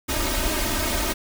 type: noise with comb filter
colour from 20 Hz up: pink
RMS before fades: -24 dBFS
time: 0.08-1.14 s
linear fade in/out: 20 ms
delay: 3.2 ms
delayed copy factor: +0.95
effects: none